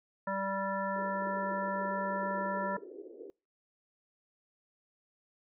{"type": "harmonic tone", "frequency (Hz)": 194.8, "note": "G3", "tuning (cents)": -11, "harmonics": [1, 3, 5, 7, 9], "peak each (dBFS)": [-39, -36, -36, -40, -41], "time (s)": [0.27, 2.77], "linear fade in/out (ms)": 5}
{"type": "band-pass noise", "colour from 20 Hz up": "white", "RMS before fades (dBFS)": -48, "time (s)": [0.96, 3.3], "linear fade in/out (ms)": 0, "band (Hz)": [330, 460], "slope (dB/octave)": 48}
{"effects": ["noise-tail reverb RT60 0.3 s tail -25 dB re dry"]}